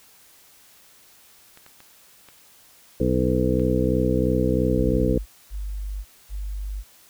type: clicks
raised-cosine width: 0.3 ms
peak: -30 dBFS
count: 5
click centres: 1.574 / 1.664 / 1.804 / 2.287 / 3.596 s
type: harmonic tone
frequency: 63 Hz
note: B1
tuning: 35 cents sharp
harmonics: 1 / 2 / 3 / 4 / 5 / 7 / 8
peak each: -26 / -26 / -26 / -26 / -26 / -26 / -26 dBFS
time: 3-5.18 s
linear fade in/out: 5 ms
type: tone bursts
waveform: sine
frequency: 49.66 Hz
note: G1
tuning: 23 cents sharp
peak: -27 dBFS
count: 3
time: 4.71-6.84 s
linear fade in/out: 50 ms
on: 550 ms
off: 240 ms
effects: white hiss -53 dBFS RMS until 7.09 s